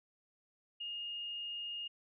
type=tone; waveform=sine; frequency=2843 Hz; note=F7; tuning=30 cents sharp; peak=-39 dBFS; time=0.8-1.88 s; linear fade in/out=10 ms; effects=none